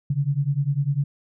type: beating tone pair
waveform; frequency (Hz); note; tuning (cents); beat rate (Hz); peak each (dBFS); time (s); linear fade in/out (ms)
sine; 136.5 / 146.5; C#3 / D3; -26 / -4; 10; -23; 0.1-1.04; 5
effects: none